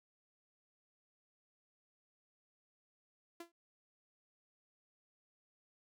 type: tone with exponential decay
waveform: sawtooth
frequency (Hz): 340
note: F4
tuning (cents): -46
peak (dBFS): -40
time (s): 3.4-3.52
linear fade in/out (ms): 5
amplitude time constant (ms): 25
effects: none